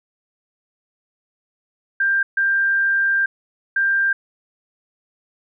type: tone bursts at uneven times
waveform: sine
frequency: 1587 Hz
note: G6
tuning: 21 cents sharp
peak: -15 dBFS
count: 3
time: 2-2.23 / 2.37-3.26 / 3.76-4.13 s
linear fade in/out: 5 ms
effects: none